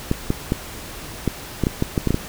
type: clicks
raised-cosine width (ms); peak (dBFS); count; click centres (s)
3; -5; 11; 0.114 / 0.304 / 0.521 / 1.277 / 1.637 / 1.669 / 1.824 / 1.978 / 2.073 / 2.106 / 2.144
effects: pink hiss -35 dBFS RMS until 2.28 s